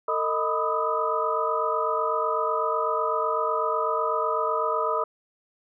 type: tone cluster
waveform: sine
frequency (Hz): 450.4 / 623 / 992 / 1226 / 1274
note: A4 / D#5 / B5 / D#6 / D#6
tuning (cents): +40 / +2 / +7 / -26 / +41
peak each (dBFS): -29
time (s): 0.08-5.04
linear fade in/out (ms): 5
effects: none